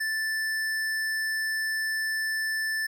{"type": "tone with tanh clipping", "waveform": "sine", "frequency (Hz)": 1760, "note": "A6", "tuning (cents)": 0, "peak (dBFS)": -28, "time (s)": [0, 2.87], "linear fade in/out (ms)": 10, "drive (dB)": 18, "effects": []}